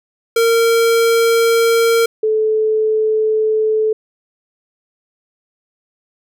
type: tone pair in turn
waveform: square / sine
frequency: 460 / 434.8 Hz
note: A#4 / A4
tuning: -23 / -21 cents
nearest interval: minor second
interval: 98 cents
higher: first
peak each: -11 / -12 dBFS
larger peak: first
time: 0.36-2.06 / 2.23-3.93 s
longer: neither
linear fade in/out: 5 ms
effects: none